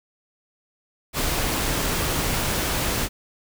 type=noise; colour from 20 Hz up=pink; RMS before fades=-24 dBFS; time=1.13-3.09 s; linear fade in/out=50 ms; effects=none